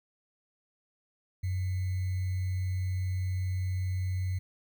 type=tone with sample-and-hold; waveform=sine; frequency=92.5 Hz; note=F#2; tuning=in tune; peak=-28 dBFS; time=1.43-4.39 s; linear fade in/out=10 ms; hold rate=2100 Hz; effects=none